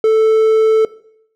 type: tone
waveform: triangle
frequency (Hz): 440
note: A4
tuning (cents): 0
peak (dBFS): -6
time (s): 0.04-0.85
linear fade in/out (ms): 2
effects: noise-tail reverb RT60 0.7 s tail -19 dB re dry